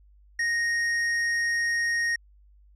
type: tone with tanh clipping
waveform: sine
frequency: 1864.7 Hz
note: A#6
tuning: in tune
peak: -25 dBFS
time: 0.39-2.16 s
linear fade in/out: 5 ms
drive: 12 dB
effects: added 50 Hz sine -53 dBFS peak until 2.75 s + low-pass 9000 Hz 12 dB/octave